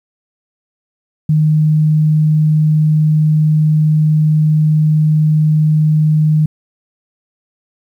sine tone, 154.1 Hz, D#3, 16 cents flat, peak -8 dBFS, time 1.29-6.46 s, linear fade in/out 5 ms, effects 8-bit

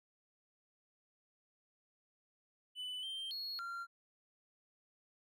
triangle tone with pitch steps, 2994 / 3148 / 4323 / 1381 Hz, F#7 / G7 / C#8 / F6, +20 / +7 / -44 / -20 cents, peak -39 dBFS, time 2.75-3.87 s, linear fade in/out 50 ms, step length 280 ms, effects none

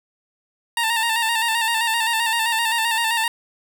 15% pulse tone with vibrato, 911 Hz, A#5, 40 cents flat, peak -12 dBFS, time 0.77-3.28 s, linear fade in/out 2 ms, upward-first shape square, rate 7.7 Hz, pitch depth 43 cents each way, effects none

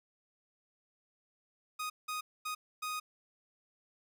sawtooth tone bursts at uneven times, 1245 Hz, D#6, 1 cent sharp, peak -32 dBFS, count 4, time 1.79-1.9 / 2.08-2.21 / 2.45-2.55 / 2.82-3 s, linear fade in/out 10 ms, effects none

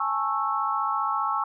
sine chord, A major seventh, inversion third, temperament just, 825 / 880 / 1100 / 1320 Hz, G#5 / A5 / C#6 / E6, -12 / 0 / -14 / +2 cents, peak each -31 / -31 / -27 / -28 dBFS, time 0-1.44 s, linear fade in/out 5 ms, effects none

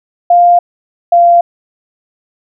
sine tone pair in turn, 700 / 691.2 Hz, F5 / F5, +4 / -18 cents, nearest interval unison, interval 22 cents, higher first, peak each -3 dBFS, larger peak neither, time 0.3-0.59 / 1.12-1.41 s, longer neither, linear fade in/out 5 ms, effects none

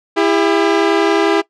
sawtooth tone pair together, 331.4 / 402.6 Hz, E4 / G4, +9 / +46 cents, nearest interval minor third, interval 337 cents, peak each -10 dBFS, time 0.16-1.42 s, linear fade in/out 20 ms, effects noise-tail reverb RT60 0.1 s tail -19 dB re dry + low-pass 4000 Hz 12 dB/octave

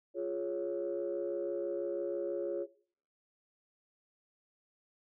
sine chord, Db major, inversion first, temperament equal, 349.2 / 415.3 / 554.4 Hz, F4 / Ab4 / Db5, 0 / 0 / 0 cents, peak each -36 / -38 / -36 dBFS, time 0.14-2.67 s, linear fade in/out 50 ms, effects noise-tail reverb RT60 0.5 s tail -17 dB re dry + tanh soft clip ceiling -26 dBFS

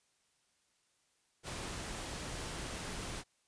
pink noise, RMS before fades -42 dBFS, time 1.43-3.24 s, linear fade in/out 50 ms, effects white hiss -75 dBFS RMS until 3.47 s + resampled to 22050 Hz

